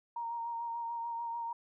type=tone with vibrato; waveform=sine; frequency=932.3 Hz; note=A#5; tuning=in tune; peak=-35 dBFS; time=0.16-1.53 s; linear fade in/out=5 ms; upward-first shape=sine; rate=6.8 Hz; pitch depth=22 cents each way; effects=none